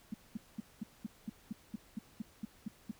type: tone bursts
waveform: sine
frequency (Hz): 216.4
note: A3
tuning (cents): -29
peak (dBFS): -35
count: 13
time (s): 0.12-2.913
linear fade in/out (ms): 5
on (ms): 21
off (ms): 210
effects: pink hiss -63 dBFS RMS until 2.99 s